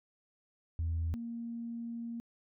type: tone pair in turn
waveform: sine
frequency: 82.41 / 233.1 Hz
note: E2 / A#3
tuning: 0 / 0 cents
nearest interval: octave + tritone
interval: 1800 cents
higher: second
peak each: -29 / -37 dBFS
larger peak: first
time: 0.79-1.14 / 1.14-2.2 s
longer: second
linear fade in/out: 0 ms
effects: tanh soft clip ceiling -28 dBFS